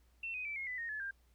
sine tone with pitch steps, 2698 / 2503 / 2322 / 2154 / 1998 / 1853.5 / 1719.4 / 1595 Hz, E7 / D#7 / D7 / C7 / B6 / A#6 / A6 / G6, +40 / +10 / -20 / +50 / +20 / -10 / -40 / +30 cents, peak -38 dBFS, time 0.23-1.11 s, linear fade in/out 5 ms, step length 110 ms, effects added 60 Hz sine -66 dBFS peak until 1.34 s + pink hiss -75 dBFS RMS until 1.34 s

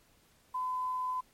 sine tone with quantisation, 1013 Hz, B5, 44 cents sharp, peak -31 dBFS, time 0.54-1.21 s, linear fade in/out 10 ms, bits 10, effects pink hiss -66 dBFS RMS until 1.33 s + MP3 64 kbps

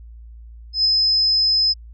sine tone with ADSR envelope, 5100 Hz, D#8, 42 cents sharp, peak -12 dBFS, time 0.73-1.74 s, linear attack 120 ms, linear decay 5 ms, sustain -2 dB, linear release 26 ms, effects added 57 Hz sine -37 dBFS peak until 1.93 s

